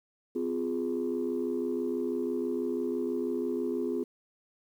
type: chord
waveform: sine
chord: F minor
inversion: second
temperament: equal with one note detuned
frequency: 255.4 / 349.2 / 415.3 Hz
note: C4 / F4 / Ab4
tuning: -42 / 0 / 0 cents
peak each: -32 dBFS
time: 0.35-4.04 s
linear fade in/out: 10 ms
effects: tanh soft clip ceiling -22 dBFS + 10-bit